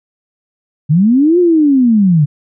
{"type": "linear two-way sweep", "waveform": "sine", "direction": "up then down", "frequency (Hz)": [138.59, 361.9, 138.59], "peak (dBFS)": -6, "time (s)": [0.89, 2.26], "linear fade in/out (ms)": 20, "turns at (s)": 1.39, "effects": []}